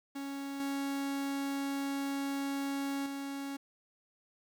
45% pulse tone with level steps, 277.2 Hz, C#4, in tune, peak -38 / -33 / -37 dBFS, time 0.15-3.57 s, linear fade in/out 10 ms, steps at 0.6 / 3.06 s, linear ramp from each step 2 ms, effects 10-bit

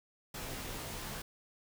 pink noise with comb filter, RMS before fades -42 dBFS, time 0.34-1.22 s, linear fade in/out 5 ms, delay 17 ms, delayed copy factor -0.95, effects none

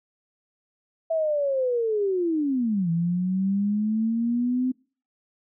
sine linear two-way sweep, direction down then up, 659.3 to 164.81 to 258.2 Hz, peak -21 dBFS, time 1.1-4.72 s, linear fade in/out 10 ms, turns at 2.9 s, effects noise-tail reverb RT60 0.4 s tail -24 dB re dry

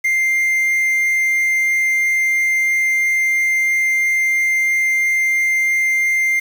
triangle tone with quantisation, 2099 Hz, C7, 5 cents sharp, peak -12 dBFS, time 0.04-6.4 s, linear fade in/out 10 ms, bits 6, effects none

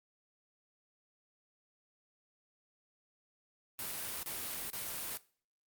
white noise bursts, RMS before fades -40 dBFS, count 3, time 3.79-5.172 s, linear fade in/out 0 ms, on 440 ms, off 31 ms, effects noise-tail reverb RT60 0.4 s tail -19 dB re dry + Opus 32 kbps

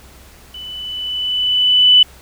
sine tone with level ramp, 2989 Hz, F#7, 17 cents sharp, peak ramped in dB -29 to -4 dBFS, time 0.54-2.03 s, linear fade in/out 5 ms, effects added 64 Hz sine -44 dBFS peak until 2.21 s + pink hiss -44 dBFS RMS until 2.21 s

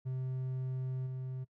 triangle tone with level steps, 129.6 Hz, C3, 16 cents flat, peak -32 / -35 dBFS, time 0.05-1.45 s, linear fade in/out 20 ms, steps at 1.06 s, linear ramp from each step 10 ms, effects noise-tail reverb RT60 0.1 s tail -21 dB re dry

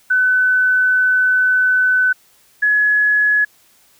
sine tone pair in turn, 1507 / 1691.6 Hz, F#6 / G#6, +31 / +31 cents, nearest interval major second, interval 200 cents, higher second, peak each -11 dBFS, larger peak neither, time 0.1-2.13 / 2.62-3.45 s, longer first, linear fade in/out 10 ms, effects white hiss -53 dBFS RMS until 3.99 s

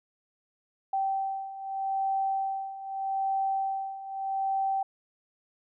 sine beating tone pair, 776 / 776.81 Hz, G5 / G5, -18 / -16 cents, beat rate 0.81 Hz, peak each -33 / -29 dBFS, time 0.93-4.83 s, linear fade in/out 5 ms, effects none

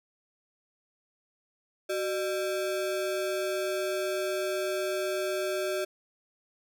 square ring-modulated tone, 490 Hz, B4, 14 cents flat, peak -26 dBFS, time 1.89-5.85 s, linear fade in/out 10 ms, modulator 116 Hz, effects none

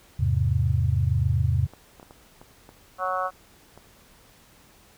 sine chord, E augmented, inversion none, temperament equal, 82.41 / 103.83 / 130.81 Hz, E2 / G#2 / B#2, 0 / 0 / 0 cents, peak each -24 dBFS, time 0.19-1.67 s, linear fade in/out 10 ms
clicks, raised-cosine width 1 ms, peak -31 dBFS, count 7, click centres 1.736 / 1.998 / 2.029 / 2.109 / 2.415 / 2.691 / 3.776 s
harmonic tone, 185 Hz, F#3, in tune, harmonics 3 / 4 / 5 / 6 / 7 / 8, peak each -31 / -30 / -40 / -29 / -30 / -36 dBFS, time 2.98-3.31 s, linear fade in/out 50 ms
effects pink hiss -55 dBFS RMS until 4.97 s

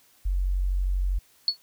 sine tone, 46.25 Hz, F#1, in tune, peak -22 dBFS, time 0.25-1.19 s, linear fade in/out 10 ms
sine tone with exponential decay, 4400 Hz, C#8, 14 cents flat, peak -15 dBFS, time 1.48-1.57 s, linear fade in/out 1 ms, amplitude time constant 19 ms
effects white hiss -60 dBFS RMS until 1.62 s

